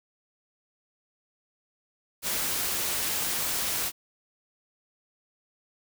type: noise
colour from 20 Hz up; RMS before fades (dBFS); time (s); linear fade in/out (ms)
white; -29; 2.22-3.92; 50
effects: none